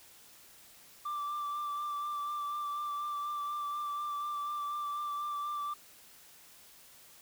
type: tone with vibrato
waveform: sine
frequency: 1174.7 Hz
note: D6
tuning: in tune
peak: -31 dBFS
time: 1.05-5.74 s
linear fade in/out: 10 ms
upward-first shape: sine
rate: 4.1 Hz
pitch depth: 20 cents each way
effects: tanh soft clip ceiling -33 dBFS + white hiss -57 dBFS RMS until 7.21 s